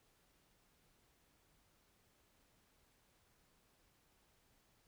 silence, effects pink hiss -74 dBFS RMS until 4.87 s

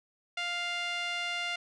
sawtooth tone with band-pass filter, 700 Hz, F5, 4 cents sharp, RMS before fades -34 dBFS, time 0.37-1.56 s, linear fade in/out 5 ms, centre 2600 Hz, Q 1.8, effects resampled to 22050 Hz + 11-bit

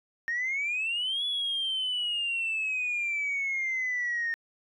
sine exponential two-way sweep, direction up then down, 1832 to 3422 to 1832 Hz, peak -26 dBFS, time 0.28-4.34 s, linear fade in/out 0 ms, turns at 1.25 s, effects tanh soft clip ceiling -24 dBFS

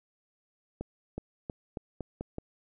accelerating click train, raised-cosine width 2 ms, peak -22 dBFS, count 7, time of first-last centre 0.81-2.384 s, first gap 370 ms, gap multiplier 0.86, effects none

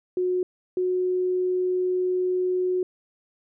sine tone pair in turn, 364.1 / 365.8 Hz, F#4 / F#4, -28 / -20 cents, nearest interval unison, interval 8 cents, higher second, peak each -21 dBFS, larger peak neither, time 0.17-0.43 / 0.77-2.83 s, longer second, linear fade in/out 2 ms, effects none

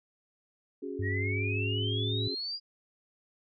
sine chord, C# suspended fourth, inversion none, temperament equal, 277.2 / 370 / 415.3 Hz, C#4 / F#4 / G#4, 0 / 0 / 0 cents, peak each -39 dBFS, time 0.82-2.35 s, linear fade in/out 10 ms
sine tone with pitch glide, 98 to 108.11 Hz, G2 to A2, 0 to -30 cents, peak -30 dBFS, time 0.99-2.28 s, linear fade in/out 5 ms, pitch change +170 cents, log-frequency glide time 1.16-2.01 s
sine exponential sweep, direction up, 1845 to 4900 Hz, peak -33 dBFS, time 1.02-2.6 s, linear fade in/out 50 ms
effects none

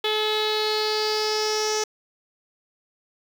sawtooth tone with low-pass filter sweep, 429.2 Hz, A4, 43 cents flat, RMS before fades -24 dBFS, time 0.04-1.84 s, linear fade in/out 5 ms, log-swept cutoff 3500 to 6000 Hz, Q 6.5, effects 7-bit

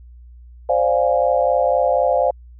sine chord, D half-diminished seventh, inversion third, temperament equal, 523.3 / 587.3 / 698.5 / 830.6 Hz, C5 / D5 / F5 / Ab5, 0 / 0 / 0 / 0 cents, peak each -18 / -19 / -19 / -24 dBFS, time 0.69-2.31 s, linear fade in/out 5 ms, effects added 60 Hz sine -39 dBFS peak until 2.59 s

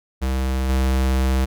square tone with level steps, 65.41 Hz, C2, in tune, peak -20 / -17 dBFS, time 0.21-1.46 s, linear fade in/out 20 ms, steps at 0.69 s, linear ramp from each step 5 ms, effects none

